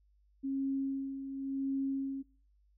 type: tone with tremolo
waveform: sine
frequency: 271.4 Hz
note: C#4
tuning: 36 cents flat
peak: -30 dBFS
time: 0.43-2.23 s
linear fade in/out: 20 ms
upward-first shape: sine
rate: 0.92 Hz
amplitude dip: 60%
effects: noise-tail reverb RT60 0.4 s tail -21 dB re dry + added 50 Hz sine -65 dBFS peak until 2.77 s